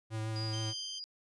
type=tone with vibrato; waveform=square; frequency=110 Hz; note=A2; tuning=in tune; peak=-35 dBFS; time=0.1-0.74 s; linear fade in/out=50 ms; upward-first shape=triangle; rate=6.5 Hz; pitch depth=20 cents each way
type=tone with tremolo; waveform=sine; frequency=4866 Hz; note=D#8; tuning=39 cents flat; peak=-39 dBFS; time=0.36-1.04 s; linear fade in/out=0 ms; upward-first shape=sine; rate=3.1 Hz; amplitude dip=35%
type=tone; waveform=30% pulse; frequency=3136 Hz; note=G7; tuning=in tune; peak=-38 dBFS; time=0.52-1 s; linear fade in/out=20 ms
effects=resampled to 24000 Hz